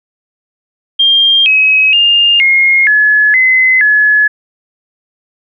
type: tone with pitch steps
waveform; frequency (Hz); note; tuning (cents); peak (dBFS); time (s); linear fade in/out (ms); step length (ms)
sine; 3201 / 2551 / 2815 / 2145 / 1705 / 2041 / 1703; G7 / D#7 / F7 / C7 / G#6 / C7 / G#6; +36 / +43 / +13 / +42 / +45 / -44 / +43; -5; 0.99-4.28; 10; 470
effects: none